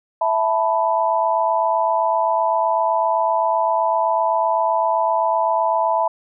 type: chord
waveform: sine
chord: E suspended fourth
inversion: none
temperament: equal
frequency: 659.3 / 880 / 987.8 Hz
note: E5 / A5 / B5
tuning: 0 / 0 / 0 cents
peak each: -20 dBFS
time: 0.21-6.08 s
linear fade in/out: 5 ms
effects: none